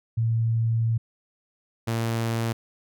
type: tone pair in turn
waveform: sine / sawtooth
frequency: 114 / 114.59 Hz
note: A#2 / A#2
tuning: -38 / -29 cents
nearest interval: unison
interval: 9 cents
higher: second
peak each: -20 dBFS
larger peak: neither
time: 0.17-0.98 / 1.87-2.53 s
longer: first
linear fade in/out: 10 ms
effects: none